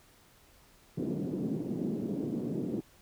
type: band-pass noise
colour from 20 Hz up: white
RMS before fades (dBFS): -34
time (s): 0.97-2.81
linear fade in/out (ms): 10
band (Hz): 150 to 340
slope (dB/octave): 24
effects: pink hiss -61 dBFS RMS until 3.01 s